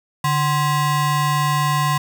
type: ring-modulated tone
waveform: square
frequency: 450 Hz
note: A4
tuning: 39 cents sharp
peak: -14 dBFS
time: 0.24-1.98 s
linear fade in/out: 5 ms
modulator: 596 Hz
effects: none